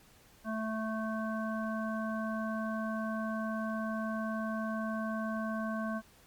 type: harmonic tone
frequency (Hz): 220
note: A3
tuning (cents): 0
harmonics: 1 / 3 / 5 / 7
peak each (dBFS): -34 / -39 / -41 / -42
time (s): 0.44-6.02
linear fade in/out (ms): 50
effects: pink hiss -61 dBFS RMS until 6.26 s + MP3 96 kbps